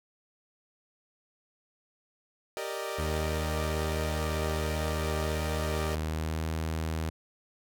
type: chord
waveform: sawtooth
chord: Eb major seventh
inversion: first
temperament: equal with one note detuned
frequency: 392 / 464 / 587.3 / 622.3 Hz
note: G4 / Bb4 / D5 / Eb5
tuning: 0 / -8 / 0 / 0 cents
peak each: -35 dBFS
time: 2.57-5.95 s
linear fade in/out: 0 ms
type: tone with pitch glide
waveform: sawtooth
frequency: 78.1 to 80.02 Hz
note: D#2 to D#2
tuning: +7 to +49 cents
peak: -26 dBFS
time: 2.98-7.1 s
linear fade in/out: 10 ms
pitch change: +42 cents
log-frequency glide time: 5.99-6.46 s
effects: none